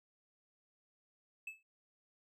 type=tone with exponential decay; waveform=triangle; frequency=2612 Hz; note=E7; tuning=17 cents flat; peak=-37 dBFS; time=1.47-1.63 s; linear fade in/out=5 ms; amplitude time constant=33 ms; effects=none